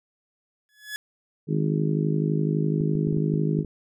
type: tone with exponential growth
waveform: sawtooth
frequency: 1700 Hz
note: G#6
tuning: 40 cents sharp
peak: -24 dBFS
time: 0.69-0.96 s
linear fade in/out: 0 ms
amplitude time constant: 58 ms
type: harmonic tone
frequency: 51.91 Hz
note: G#1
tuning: in tune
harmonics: 3 / 4 / 5 / 6 / 7 / 8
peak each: -23 / -29 / -32 / -31 / -33 / -32 dBFS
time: 1.47-3.65 s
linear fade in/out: 50 ms
type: clicks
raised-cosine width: 3 ms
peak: -23 dBFS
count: 8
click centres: 2.808 / 2.953 / 3.074 / 3.126 / 3.172 / 3.34 / 3.59 / 3.647 s
effects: none